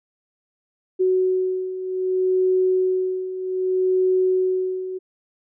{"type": "beating tone pair", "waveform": "sine", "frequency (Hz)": [371.3, 371.94], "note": ["F#4", "F#4"], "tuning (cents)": [6, 9], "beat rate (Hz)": 0.64, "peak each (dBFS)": [-24, -19], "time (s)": [0.99, 4.99], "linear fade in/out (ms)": 20, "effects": []}